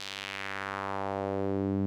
sawtooth tone with band-pass filter sweep, 98 Hz, G2, in tune, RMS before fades -33 dBFS, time 0-1.86 s, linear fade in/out 0 ms, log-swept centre 4100 to 230 Hz, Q 1.7, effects none

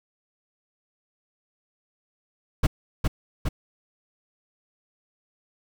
brown noise with echo, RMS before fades -17 dBFS, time 2.63-2.67 s, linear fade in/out 10 ms, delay 410 ms, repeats 2, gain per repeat -3 dB, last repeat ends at 3.49 s, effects none

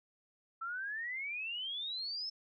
sine exponential sweep, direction up, 1318.5 to 5330 Hz, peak -37 dBFS, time 0.61-2.3 s, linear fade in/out 10 ms, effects none

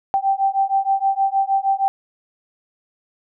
sine beating tone pair, 778 / 784.4 Hz, G5 / G5, -13 / +1 cents, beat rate 6.4 Hz, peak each -19 dBFS, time 0.14-1.88 s, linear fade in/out 0 ms, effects none

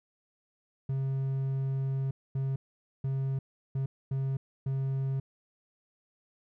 triangle tone bursts at uneven times, 134.6 Hz, C3, 49 cents sharp, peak -26 dBFS, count 6, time 0.89-2.11 / 2.35-2.56 / 3.04-3.39 / 3.75-3.86 / 4.11-4.37 / 4.66-5.2 s, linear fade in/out 5 ms, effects none

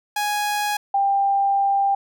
sawtooth / sine tone pair in turn, 830.6 / 792.9 Hz, G#5 / G5, 0 / +20 cents, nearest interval minor second, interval 80 cents, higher first, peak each -17 / -16 dBFS, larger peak second, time 0.16-0.77 / 0.94-1.95 s, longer second, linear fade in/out 5 ms, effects none

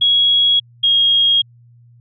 sine tone pair in turn, 3322 / 3265 Hz, G#7 / G#7, 0 / -30 cents, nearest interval unison, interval 30 cents, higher first, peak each -10 dBFS, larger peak neither, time 0.01-0.6 / 0.83-1.42 s, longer neither, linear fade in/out 10 ms, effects added 119 Hz sine -44 dBFS peak until 2 s

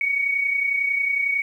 sine tone pair together, 2238 / 2269 Hz, C#7 / C#7, +16 / +40 cents, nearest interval unison, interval 24 cents, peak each -20 / -28 dBFS, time 0.01-1.42 s, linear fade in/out 2 ms, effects 9-bit

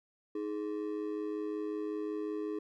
triangle ring-modulated tone, 366.7 Hz, F#4, 15 cents flat, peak -29 dBFS, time 0.35-2.59 s, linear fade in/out 5 ms, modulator 52.7 Hz, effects none

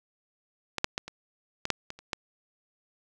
clicks, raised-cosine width 0.2 ms, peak -12 / -6 / -12 / -23 / -14 / -6 / -20 / -30 / -12 dBFS, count 9, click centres 0.783 / 0.844 / 0.979 / 1.08 / 1.654 / 1.703 / 1.904 / 1.99 / 2.132 s, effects none

